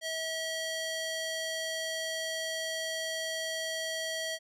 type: tone with band-pass filter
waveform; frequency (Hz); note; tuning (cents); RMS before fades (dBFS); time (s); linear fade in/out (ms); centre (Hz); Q
square; 645; E5; -38; -35; 0.01-4.39; 50; 4200; 0.64
effects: none